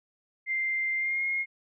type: tone with pitch glide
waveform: sine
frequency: 2093 to 2146 Hz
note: C7 to C7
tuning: 0 to +43 cents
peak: -26 dBFS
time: 0.46-1.46 s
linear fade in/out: 50 ms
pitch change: +43 cents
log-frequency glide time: 0.95-1.24 s
effects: none